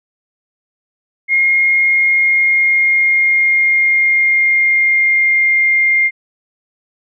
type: tone with pitch glide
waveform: sine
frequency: 2140 to 2113 Hz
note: C7 to C7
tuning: +38 to +16 cents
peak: -9 dBFS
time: 1.28-6.11 s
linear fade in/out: 50 ms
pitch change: -22 cents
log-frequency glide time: 1.79-5.6 s
effects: none